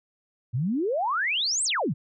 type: exponential two-way sweep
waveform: sine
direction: up then down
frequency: 110.2 to 8760 to 110.2 Hz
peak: -23 dBFS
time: 0.53-1.94 s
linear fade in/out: 20 ms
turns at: 1.64 s
effects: none